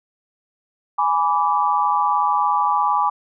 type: chord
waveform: sine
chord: G# diminished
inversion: none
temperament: equal with one note detuned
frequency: 830.6 / 987.8 / 1161.2 Hz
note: G#5 / B5 / D6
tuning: 0 / 0 / -20 cents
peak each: -20 dBFS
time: 0.98-3.1 s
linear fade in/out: 10 ms
effects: none